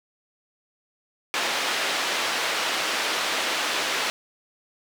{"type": "band-pass noise", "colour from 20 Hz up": "white", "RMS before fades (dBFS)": -26, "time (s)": [1.34, 4.1], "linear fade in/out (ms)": 0, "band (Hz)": [370, 3600], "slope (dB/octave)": 12, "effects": []}